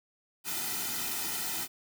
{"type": "noise with comb filter", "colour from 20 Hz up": "white", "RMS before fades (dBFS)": -34, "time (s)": [0.44, 1.68], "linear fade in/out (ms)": 50, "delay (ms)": 1.8, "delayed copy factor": -0.95, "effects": []}